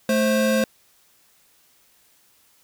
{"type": "tone pair together", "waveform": "square", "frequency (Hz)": [218.3, 527], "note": ["A3", "C5"], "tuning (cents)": [-13, 12], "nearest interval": "octave + minor third", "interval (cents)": 1525, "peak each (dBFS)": -21, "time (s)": [0.09, 0.64], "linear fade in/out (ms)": 2, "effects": ["white hiss -59 dBFS RMS until 2.63 s"]}